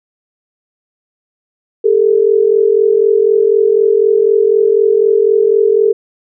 sine tone pair together, 404.8 / 448.8 Hz, G#4 / A4, -44 / +34 cents, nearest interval major second, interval 178 cents, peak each -10 dBFS, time 1.84-5.93 s, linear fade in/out 10 ms, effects none

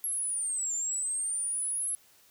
sine linear two-way sweep, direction down then up, 11330 to 7140 to 11010 Hz, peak -29 dBFS, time 0.04-1.95 s, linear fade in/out 0 ms, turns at 0.74 s, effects white hiss -61 dBFS RMS until 2.3 s

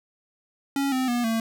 square tone with pitch steps, 277.2 / 258.6 / 241.3 / 225.2 Hz, C#4 / C4 / B3 / A3, 0 / -20 / -40 / +40 cents, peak -23 dBFS, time 0.76-1.4 s, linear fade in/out 2 ms, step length 160 ms, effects none

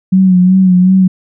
sine tone with vibrato, 185 Hz, F#3, in tune, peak -4 dBFS, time 0.12-1.08 s, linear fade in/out 10 ms, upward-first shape sine, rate 2.7 Hz, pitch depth 46 cents each way, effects none

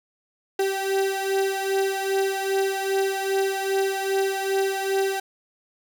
35% pulse beating tone pair, 387.5 / 390 Hz, G4 / G4, -20 / -9 cents, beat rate 2.5 Hz, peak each -22 / -25 dBFS, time 0.59-5.2 s, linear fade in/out 5 ms, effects none

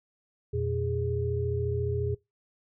sine tone cluster, 86.6 / 120.9 / 411.9 Hz, F2 / B2 / G#4, -14 / -36 / -14 cents, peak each -31 dBFS, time 0.53-2.15 s, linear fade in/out 10 ms, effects noise-tail reverb RT60 0.2 s tail -22 dB re dry

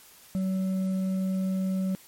sine tone with hard clipping, 188.9 Hz, F#3, 36 cents sharp, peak -26 dBFS, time 0.35-1.95 s, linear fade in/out 0 ms, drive 4 dB, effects white hiss -53 dBFS RMS until 2.07 s + MP3 64 kbps

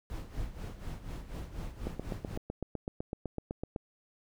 brown noise with tremolo, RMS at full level -38 dBFS, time 0.1-2.37 s, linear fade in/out 0 ms, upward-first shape sine, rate 4.1 Hz, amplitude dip 70%
click train, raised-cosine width 2 ms, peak -22 dBFS, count 16, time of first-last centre 1.87-3.762 s, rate 7.93 Hz
effects none

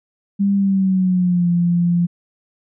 sine tone with pitch glide, 199.1 to 173.33 Hz, G3 to F3, +27 to -13 cents, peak -13 dBFS, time 0.39-2.07 s, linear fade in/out 20 ms, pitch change -240 cents, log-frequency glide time 0.55-1.49 s, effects none

